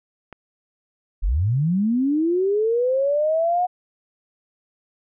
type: click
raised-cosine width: 0.5 ms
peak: -23 dBFS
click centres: 0.327 s
type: linear sweep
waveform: sine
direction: up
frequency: 34.65 to 732 Hz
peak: -17 dBFS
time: 1.22-3.67 s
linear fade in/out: 20 ms
effects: none